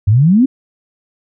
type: exponential sweep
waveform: sine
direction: up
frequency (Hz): 94.6 to 279.4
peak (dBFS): -6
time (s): 0.07-0.46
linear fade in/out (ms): 10
effects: none